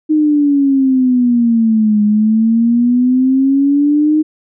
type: exponential two-way sweep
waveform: sine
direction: down then up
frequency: 311.1 to 207.7 to 311.1 Hz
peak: -8 dBFS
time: 0.09-4.23 s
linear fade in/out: 20 ms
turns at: 2.03 s
effects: none